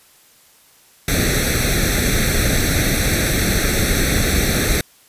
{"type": "noise with comb filter", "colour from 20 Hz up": "pink", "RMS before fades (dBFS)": -17, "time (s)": [1.08, 4.81], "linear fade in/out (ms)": 2, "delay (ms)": 0.5, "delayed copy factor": 0.85, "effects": ["white hiss -51 dBFS RMS until 5.08 s", "resampled to 32000 Hz"]}